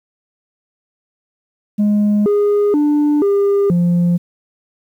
sine tone with pitch steps, 207.7 / 411.3 / 295.4 / 401.1 / 174.2 Hz, G#3 / G#4 / D4 / G4 / F3, 0 / -17 / +10 / +40 / -4 cents, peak -8 dBFS, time 1.78-4.18 s, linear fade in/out 20 ms, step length 480 ms, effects tanh soft clip ceiling -10 dBFS + 8-bit

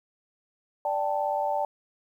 sine chord, D suspended fourth, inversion none, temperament just, 587.3 / 783.1 / 881 Hz, D5 / G5 / A5, 0 / -2 / +2 cents, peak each -29 dBFS, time 0.85-1.65 s, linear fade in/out 2 ms, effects 10-bit

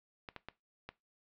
clicks, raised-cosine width 0.3 ms, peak -27 dBFS, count 4, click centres 0.288 / 0.363 / 0.486 / 0.89 s, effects noise-tail reverb RT60 0.2 s tail -18 dB re dry + low-pass 4000 Hz 12 dB/octave

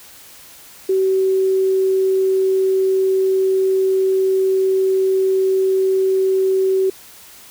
sine tone, 380.9 Hz, G4, 50 cents flat, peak -13 dBFS, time 0.89-6.9 s, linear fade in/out 5 ms, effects white hiss -42 dBFS RMS until 7.5 s

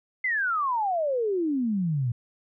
sine exponential sweep, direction down, 2093 to 114.5 Hz, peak -23 dBFS, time 0.24-2.12 s, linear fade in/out 5 ms, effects none

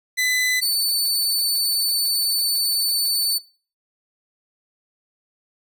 sawtooth tone pair in turn, 2007 / 4506 Hz, B6 / C#8, +27 / +28 cents, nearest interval octave + major second, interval 1401 cents, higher second, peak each -15 dBFS, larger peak neither, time 0.17-0.61 / 0.61-3.39 s, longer second, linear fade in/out 20 ms, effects noise-tail reverb RT60 0.4 s tail -22 dB re dry

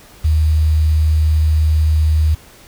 sine tone with quantisation, 77.7 Hz, D#2, 2 cents flat, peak -10 dBFS, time 0.24-2.35 s, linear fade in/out 10 ms, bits 6, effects pink hiss -43 dBFS RMS until 2.67 s

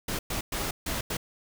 pink noise bursts at uneven times, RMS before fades -31 dBFS, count 5, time 0.08-0.19 / 0.3-0.41 / 0.52-0.71 / 0.86-1.01 / 1.1-1.17 s, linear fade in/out 5 ms, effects none

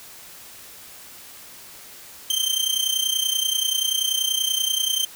sawtooth tone with amplitude modulation, 3136 Hz, G7, in tune, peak -14 dBFS, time 2.3-5.05 s, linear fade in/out 2 ms, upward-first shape sine, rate 30.4 Hz, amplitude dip 75%, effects white hiss -43 dBFS RMS until 5.15 s

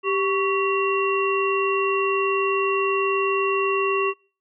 harmonic tone with a mistuned harmonic, 392 Hz, G4, in tune, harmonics 1 / 3 / 5 / 7, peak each -22 / -24 / -35 / -26 dBFS, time 0.03-4.14 s, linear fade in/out 50 ms, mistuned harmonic 3, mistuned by -84 cents, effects noise-tail reverb RT60 0.4 s tail -24 dB re dry

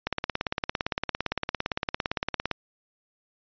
click train, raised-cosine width 0.3 ms, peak -10 dBFS, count 44, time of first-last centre 0.07-2.513 s, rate 17.6 Hz, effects resampled to 11025 Hz

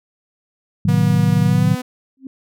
sine chord, A diminished seventh, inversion none, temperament equal with one note detuned, 110 / 130.81 / 153.78 / 185 Hz, A2 / C3 / Eb3 / Gb3, 0 / 0 / -20 / 0 cents, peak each -18 / -21 / -16 / -17 dBFS, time 0.85-1.75 s, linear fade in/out 5 ms
sawtooth tone with pitch glide, 240.8 to 251.8 Hz, B3 to B3, -44 to +34 cents, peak -20 dBFS, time 0.88-1.82 s, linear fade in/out 10 ms, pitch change +78 cents, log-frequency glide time 1.44-1.68 s
sine tone with exponential growth, 265.4 Hz, C4, 25 cents sharp, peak -25 dBFS, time 2.17-2.27 s, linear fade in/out 2 ms, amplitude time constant 21 ms
effects none

